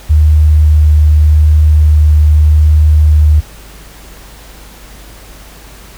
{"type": "tone with vibrato", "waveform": "sine", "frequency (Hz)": 76.2, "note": "D#2", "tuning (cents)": -36, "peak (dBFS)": -3, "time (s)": [0.09, 3.41], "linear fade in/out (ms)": 20, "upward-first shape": "sine", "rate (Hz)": 0.84, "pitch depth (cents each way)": 8, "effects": ["added 50 Hz sine -34 dBFS peak until 5.97 s", "pink hiss -36 dBFS RMS until 5.97 s"]}